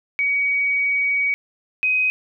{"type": "tone pair in turn", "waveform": "sine", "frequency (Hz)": [2258, 2516], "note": ["C#7", "D#7"], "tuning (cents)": [31, 19], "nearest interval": "major second", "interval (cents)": 188, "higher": "second", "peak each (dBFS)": [-17, -16], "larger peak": "second", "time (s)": [[0.19, 1.34], [1.83, 2.1]], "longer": "first", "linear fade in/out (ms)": 0, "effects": []}